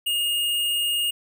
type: tone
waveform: square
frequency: 2847 Hz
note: F7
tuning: 33 cents sharp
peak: -22 dBFS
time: 0.06-1.11 s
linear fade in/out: 10 ms
effects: none